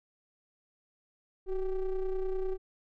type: ring-modulated tone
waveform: triangle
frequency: 196 Hz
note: G3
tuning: in tune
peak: -24 dBFS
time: 1.46-2.58 s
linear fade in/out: 50 ms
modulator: 181 Hz
effects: none